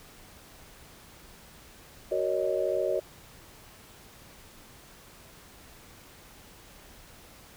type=chord; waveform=sine; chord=D# minor seventh; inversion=first; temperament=just; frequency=373.4 / 466.7 / 560 / 622.3 Hz; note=F#4 / A#4 / C#5 / D#5; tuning=+16 / +2 / +18 / 0 cents; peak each=-31 / -33 / -30 / -30 dBFS; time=2.11-3 s; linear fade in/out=10 ms; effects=pink hiss -52 dBFS RMS until 7.56 s